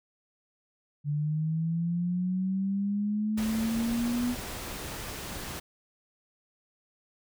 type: linear sweep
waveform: sine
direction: up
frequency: 144.7 to 246.9 Hz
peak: -26 dBFS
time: 1.04-4.36 s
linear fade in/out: 50 ms
type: noise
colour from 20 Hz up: pink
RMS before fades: -38 dBFS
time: 3.37-5.6 s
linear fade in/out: 10 ms
effects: none